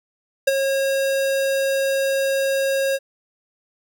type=tone with ADSR envelope; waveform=square; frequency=543 Hz; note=C#5; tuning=36 cents flat; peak=-12 dBFS; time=0.47-2.99 s; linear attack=8 ms; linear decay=25 ms; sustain=-7 dB; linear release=42 ms; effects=none